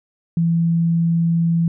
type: tone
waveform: sine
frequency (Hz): 167.3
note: E3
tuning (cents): +26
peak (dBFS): -14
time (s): 0.37-1.68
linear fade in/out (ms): 2
effects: none